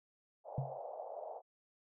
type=band-pass noise; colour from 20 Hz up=white; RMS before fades=-46 dBFS; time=0.44-1.42 s; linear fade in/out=50 ms; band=520 to 770 Hz; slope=48 dB/octave
type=tone with exponential decay; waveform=sine; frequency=134.6 Hz; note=C3; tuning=49 cents sharp; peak=-30 dBFS; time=0.58-0.79 s; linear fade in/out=2 ms; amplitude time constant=44 ms
effects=none